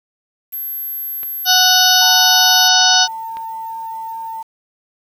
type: tone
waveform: sine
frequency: 12220 Hz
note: G9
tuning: 45 cents flat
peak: -22 dBFS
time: 0.52-2.69 s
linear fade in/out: 20 ms
type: clicks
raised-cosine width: 0.3 ms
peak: -19 dBFS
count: 4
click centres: 1.232 / 2.816 / 2.94 / 3.37 s
type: harmonic tone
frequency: 740 Hz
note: F#5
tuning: in tune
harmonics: 1 / 2 / 4 / 5 / 6 / 7 / 8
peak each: -17 / -17 / -17 / -17 / -17 / -17 / -17 dBFS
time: 1.45-3.08 s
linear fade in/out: 50 ms
type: tone with vibrato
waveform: sine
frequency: 900 Hz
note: A5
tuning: 39 cents sharp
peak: -24 dBFS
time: 2.01-4.43 s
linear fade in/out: 10 ms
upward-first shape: sine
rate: 2.4 Hz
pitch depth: 8 cents each way
effects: 7-bit